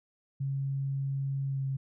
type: tone with pitch glide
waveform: sine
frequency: 137 to 135.04 Hz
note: C#3 to C#3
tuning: -20 to -45 cents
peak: -29 dBFS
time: 0.4-1.77 s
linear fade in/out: 10 ms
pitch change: -25 cents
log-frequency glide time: 1.47-1.64 s
effects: none